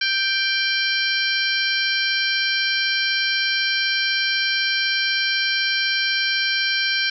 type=harmonic tone with a mistuned harmonic; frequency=784 Hz; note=G5; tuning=in tune; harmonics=2 / 3 / 4 / 5 / 6 / 7; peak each=-23 / -25 / -26 / -27 / -28 / -28 dBFS; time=0.01-7.1 s; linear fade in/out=5 ms; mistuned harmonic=5; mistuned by=+84 cents; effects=none